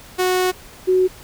sawtooth / sine tone pair in turn, 367.4 / 370.6 Hz, F#4 / F#4, -12 / +3 cents, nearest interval unison, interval 15 cents, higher second, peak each -12 dBFS, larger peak neither, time 0.18-0.52 / 0.87-1.08 s, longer first, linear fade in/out 20 ms, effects pink hiss -42 dBFS RMS until 1.23 s

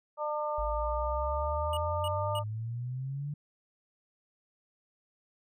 harmonic tone, 300.4 Hz, D4, 39 cents sharp, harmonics 2 / 3 / 4, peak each -33 / -35 / -36 dBFS, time 0.17-2.44 s, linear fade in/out 50 ms
sine exponential sweep, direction up, 52 to 148.4 Hz, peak -33 dBFS, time 0.58-3.34 s, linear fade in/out 5 ms
square tone bursts, 2900 Hz, F#7, 35 cents flat, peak -37 dBFS, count 3, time 1.73-2.39 s, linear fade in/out 2 ms, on 40 ms, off 270 ms
effects none

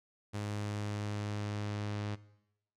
sawtooth tone with low-pass filter sweep, 103.83 Hz, G#2, in tune, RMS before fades -38 dBFS, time 0.33-2.16 s, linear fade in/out 20 ms, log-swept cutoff 8700 to 4900 Hz, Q 0.98, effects noise-tail reverb RT60 0.9 s tail -20 dB re dry

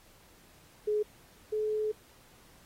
sine tone pair in turn, 422.1 / 428.7 Hz, G#4 / A4, +28 / -45 cents, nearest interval unison, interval 27 cents, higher second, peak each -26 / -28 dBFS, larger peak first, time 0.87-1.03 / 1.52-1.92 s, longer second, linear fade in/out 10 ms, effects pink hiss -60 dBFS RMS until 2.65 s + AAC 48 kbps

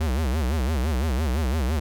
square tone with vibrato, 70.7 Hz, C#2, 35 cents sharp, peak -22 dBFS, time 0-1.8 s, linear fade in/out 10 ms, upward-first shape sine, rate 5.9 Hz, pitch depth 250 cents each way, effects none

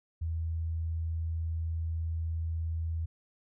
sine tone, 81.7 Hz, E2, 15 cents flat, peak -30 dBFS, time 0.21-3.06 s, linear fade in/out 10 ms, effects none

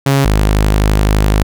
sawtooth tone pair in turn, 137.8 / 51.81 Hz, C#3 / G#1, -10 / -3 cents, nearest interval octave + perfect fourth, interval 1693 cents, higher first, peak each -5 dBFS, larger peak neither, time 0.06-0.25 / 0.25-1.43 s, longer second, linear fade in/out 5 ms, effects none

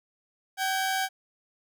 sawtooth tone pair together, 764.5 / 1620 Hz, G5 / G#6, -44 / -43 cents, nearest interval octave + minor second, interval 1301 cents, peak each -23 / -28 dBFS, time 0.57-1.09 s, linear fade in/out 50 ms, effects none

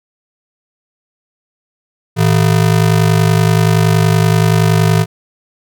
square ring-modulated tone, 137.8 Hz, C#3, 10 cents flat, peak -6 dBFS, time 2.16-5.06 s, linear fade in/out 50 ms, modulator 25.3 Hz, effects none

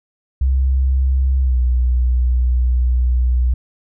sine tone with pitch glide, 65.8 to 61.75 Hz, C2 to B1, +10 to 0 cents, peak -12 dBFS, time 0.41-3.54 s, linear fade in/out 5 ms, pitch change -110 cents, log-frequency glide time 1.41-1.58 s, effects none

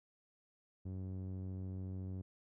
sawtooth tone with low-pass filter, 93.8 Hz, F#2, 24 cents sharp, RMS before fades -43 dBFS, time 0.85-2.22 s, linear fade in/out 10 ms, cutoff 300 Hz, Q 0.74, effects none

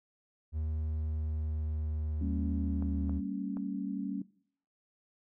triangle tone with pitch glide, 77.78 to 76.31 Hz, D#2 to D#2, 0 to -33 cents, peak -29 dBFS, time 0.52-3.22 s, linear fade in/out 50 ms, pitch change -33 cents, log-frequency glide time 0.8-2.79 s
sine chord, G diminished, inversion none, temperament equal with one note detuned, 196 / 228.4 / 277.2 Hz, G3 / Bb3 / Db4, 0 / -35 / 0 cents, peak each -37 / -39 / -37 dBFS, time 2.21-4.22 s, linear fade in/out 5 ms
clicks, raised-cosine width 1 ms, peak -33 dBFS, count 3, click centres 2.824 / 3.095 / 3.57 s
effects noise-tail reverb RT60 0.6 s tail -21 dB re dry

